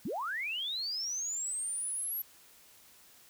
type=linear sweep; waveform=sine; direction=up; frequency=151.5 to 11840 Hz; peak=-33 dBFS; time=0.05-2.22 s; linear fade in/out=5 ms; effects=white hiss -59 dBFS RMS until 3.29 s